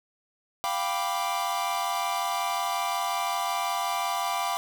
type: chord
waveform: 45% pulse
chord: G dominant seventh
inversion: third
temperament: equal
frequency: 698.5 / 784 / 987.8 / 1174.7 Hz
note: F5 / G5 / B5 / D6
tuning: 0 / 0 / 0 / 0 cents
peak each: -32 dBFS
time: 0.64-4.57 s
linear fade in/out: 0 ms
effects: none